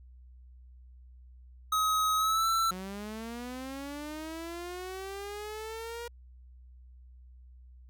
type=tone with pitch glide; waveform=square; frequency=1269 to 1335.2 Hz; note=D#6 to E6; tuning=+34 to +22 cents; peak=-26 dBFS; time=1.72-2.71 s; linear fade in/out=5 ms; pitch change=+88 cents; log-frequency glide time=2.17-2.48 s
type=linear sweep; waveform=sawtooth; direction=up; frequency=180.3 to 476.9 Hz; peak=-34 dBFS; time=2.71-6.08 s; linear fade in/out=5 ms
effects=added 62 Hz sine -50 dBFS peak until 7.89 s